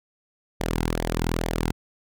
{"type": "tone with flanger", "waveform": "sawtooth", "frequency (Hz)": 41.2, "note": "E1", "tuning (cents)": 0, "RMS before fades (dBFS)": -26, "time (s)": [0.6, 1.72], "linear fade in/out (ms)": 10, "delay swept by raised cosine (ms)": [0.73, 1.73], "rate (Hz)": 2.3, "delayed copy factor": -0.65, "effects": []}